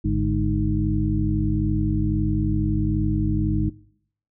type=harmonic tone with a mistuned harmonic; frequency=51.91 Hz; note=G#1; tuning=in tune; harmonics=1 / 2 / 3 / 4 / 6; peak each=-24 / -25 / -27 / -27 / -26 dBFS; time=0.04-3.7 s; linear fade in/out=10 ms; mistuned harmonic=3; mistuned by=-110 cents; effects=noise-tail reverb RT60 0.7 s tail -22 dB re dry